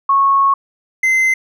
sine / triangle tone pair in turn, 1100 / 2065 Hz, C#6 / C7, -14 / -23 cents, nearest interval major seventh, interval 1091 cents, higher second, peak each -9 dBFS, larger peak neither, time 0.09-0.54 / 1.03-1.34 s, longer first, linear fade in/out 5 ms, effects none

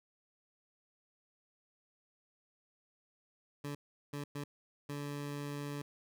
20% pulse tone bursts at uneven times, 144.2 Hz, D3, 31 cents flat, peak -34 dBFS, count 4, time 3.64-3.75 / 4.13-4.24 / 4.35-4.44 / 4.89-5.82 s, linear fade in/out 5 ms, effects none

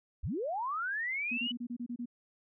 sine linear sweep, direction up, 37.65 to 2995 Hz, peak -32 dBFS, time 0.23-1.52 s, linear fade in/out 10 ms
sine tone bursts, 240.7 Hz, B3, 44 cents flat, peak -35 dBFS, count 8, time 1.31-2.058 s, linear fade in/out 10 ms, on 69 ms, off 28 ms
effects none

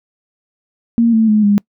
sine tone with pitch steps, 232.3 / 222.5 / 213 / 204 Hz, A#3 / A3 / G#3 / G#3, -6 / +20 / +44 / -31 cents, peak -8 dBFS, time 0.98-1.58 s, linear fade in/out 0 ms, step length 150 ms, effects noise-tail reverb RT60 0.1 s tail -26 dB re dry

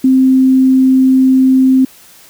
sine tone, 261.6 Hz, C4, in tune, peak -5 dBFS, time 0.04-1.85 s, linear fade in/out 5 ms, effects white hiss -41 dBFS RMS until 2.29 s

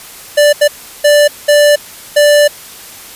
square tone bursts at uneven times, 587.3 Hz, D5, in tune, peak -5 dBFS, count 5, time 0.37-0.53 / 0.61-0.68 / 1.04-1.28 / 1.48-1.76 / 2.16-2.48 s, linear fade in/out 10 ms, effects white hiss -32 dBFS RMS until 3.15 s + resampled to 32000 Hz

